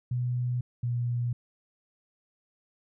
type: tone pair in turn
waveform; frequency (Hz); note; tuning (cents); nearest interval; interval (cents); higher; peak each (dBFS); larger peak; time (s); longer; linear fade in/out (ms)
sine; 123.47 / 120.65; B2 / B2; 0 / -40; unison; 40; first; -26; neither; 0.11-0.61 / 0.83-1.33; neither; 5
effects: none